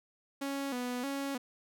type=tone with vibrato; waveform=sawtooth; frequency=261.6 Hz; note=C4; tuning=in tune; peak=-30 dBFS; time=0.41-1.38 s; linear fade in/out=10 ms; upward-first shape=square; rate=1.6 Hz; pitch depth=99 cents each way; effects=none